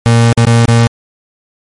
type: tone with dropouts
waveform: 35% pulse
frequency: 116.54 Hz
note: A#2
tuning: in tune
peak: -3 dBFS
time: 0.06-0.87 s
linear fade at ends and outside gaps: 0 ms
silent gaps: 0.327-0.376 / 0.451-0.469 / 0.654-0.681 s
effects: MP3 48 kbps